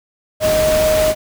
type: tone in noise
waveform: sine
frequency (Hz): 622.3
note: D#5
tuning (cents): 0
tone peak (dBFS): -12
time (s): 0.4-1.15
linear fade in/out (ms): 50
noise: pink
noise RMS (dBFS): -21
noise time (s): 0.4-1.15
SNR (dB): +6
effects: none